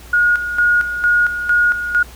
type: tone with tremolo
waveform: sine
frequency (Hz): 1440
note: F#6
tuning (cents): -47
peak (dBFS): -10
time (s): 0.13-2.03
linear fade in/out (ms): 5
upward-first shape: square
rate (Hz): 2.2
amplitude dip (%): 65
effects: added 60 Hz sine -37 dBFS peak until 2.15 s + pink hiss -41 dBFS RMS until 2.15 s

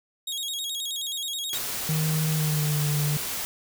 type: tone with vibrato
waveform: sawtooth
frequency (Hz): 3522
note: A7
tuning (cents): +1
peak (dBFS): -26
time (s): 0.27-1.58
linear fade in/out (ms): 5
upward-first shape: square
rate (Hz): 9.4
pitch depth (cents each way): 110
type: noise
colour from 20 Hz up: white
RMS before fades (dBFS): -31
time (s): 1.53-3.45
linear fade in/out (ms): 0
type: tone with pitch glide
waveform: triangle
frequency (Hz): 156.4 to 147.96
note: D#3 to D3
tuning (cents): +9 to +13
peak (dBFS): -21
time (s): 1.89-3.17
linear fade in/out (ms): 2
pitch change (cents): -96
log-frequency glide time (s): 2.27-2.81
effects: none

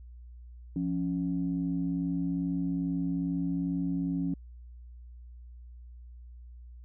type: tone pair together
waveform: sine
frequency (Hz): 174 / 276.4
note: F3 / C#4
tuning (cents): -6 / -5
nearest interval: minor sixth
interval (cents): 801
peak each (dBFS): -30 / -30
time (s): 0.76-4.34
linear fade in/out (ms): 2
effects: tanh soft clip ceiling -20 dBFS + added 60 Hz sine -45 dBFS peak until 6.84 s

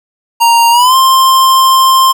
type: tone with pitch glide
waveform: square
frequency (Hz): 932 to 1052.2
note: A#5 to C6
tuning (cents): -1 to +9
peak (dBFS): -5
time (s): 0.4-2.13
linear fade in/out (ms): 20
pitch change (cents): +210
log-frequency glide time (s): 0.71-0.95
effects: 7-bit

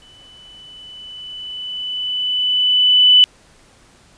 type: tone with exponential growth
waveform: sine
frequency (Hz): 2990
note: F#7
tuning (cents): +17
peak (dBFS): -5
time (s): 0.02-3.24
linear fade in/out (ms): 0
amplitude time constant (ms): 700
effects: pink hiss -50 dBFS RMS until 4.17 s + resampled to 22050 Hz

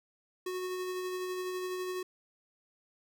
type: tone with tremolo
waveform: square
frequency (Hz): 367.2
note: F#4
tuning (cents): -13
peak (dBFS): -34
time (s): 0.46-2.03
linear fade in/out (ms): 5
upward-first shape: sine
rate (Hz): 12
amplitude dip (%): 25
effects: none

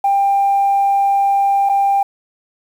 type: tone with dropouts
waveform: sine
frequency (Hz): 794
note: G5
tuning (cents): +22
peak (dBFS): -10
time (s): 0.04-2.03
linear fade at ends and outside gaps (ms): 5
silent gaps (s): 1.691-1.695
effects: tanh soft clip ceiling -7 dBFS + 7-bit

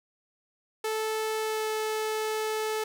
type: tone with pitch glide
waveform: sawtooth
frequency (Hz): 437.2 to 434.4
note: A4 to A4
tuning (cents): -11 to -22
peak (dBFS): -24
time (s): 0.84-2.84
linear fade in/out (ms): 5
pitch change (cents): -11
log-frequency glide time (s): 1.39-1.68
effects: none

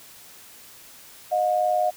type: tone pair together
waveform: sine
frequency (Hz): 619 / 719.6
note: D#5 / F#5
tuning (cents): -9 / -48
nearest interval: minor third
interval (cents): 261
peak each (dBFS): -23 / -21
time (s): 1.31-1.91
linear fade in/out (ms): 20
effects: white hiss -47 dBFS RMS until 1.96 s

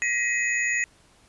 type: tone cluster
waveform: sine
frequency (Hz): 1906 / 2026 / 2530 / 6790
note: A#6 / B6 / D#7 / G#8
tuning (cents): +38 / +44 / +28 / +37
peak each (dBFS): -25 / -30 / -28 / -31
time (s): 0.02-0.84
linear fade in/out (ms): 0
effects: pink hiss -58 dBFS RMS until 1.28 s + resampled to 24000 Hz

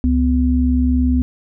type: tone pair together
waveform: sine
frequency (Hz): 69.3 / 251.2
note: C#2 / B3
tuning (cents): 0 / +30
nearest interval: octave + minor seventh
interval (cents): 2230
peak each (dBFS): -15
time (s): 0.04-1.22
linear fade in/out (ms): 0
effects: none

